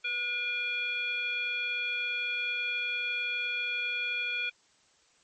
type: tone with frequency modulation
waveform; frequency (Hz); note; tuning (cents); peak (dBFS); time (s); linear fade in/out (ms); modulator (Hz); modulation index
sine; 2409; D7; +43; -29; 0.04-4.5; 10; 958; 0.78
effects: white hiss -65 dBFS RMS until 5.23 s + MP3 32 kbps